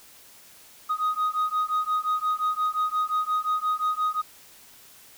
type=beating tone pair; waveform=sine; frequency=1246 / 1251.7 Hz; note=D#6 / D#6; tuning=+2 / +10 cents; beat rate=5.7 Hz; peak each=-24 dBFS; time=0.89-4.22 s; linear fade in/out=20 ms; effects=tanh soft clip ceiling -20 dBFS + white hiss -51 dBFS RMS until 5.17 s